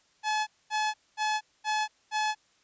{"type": "tone bursts", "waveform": "sawtooth", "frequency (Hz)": 856, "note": "A5", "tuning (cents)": -48, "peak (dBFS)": -22, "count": 5, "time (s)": [0.23, 2.35], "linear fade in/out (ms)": 50, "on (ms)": 240, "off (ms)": 230, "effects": ["white hiss -66 dBFS RMS until 2.63 s", "resampled to 16000 Hz"]}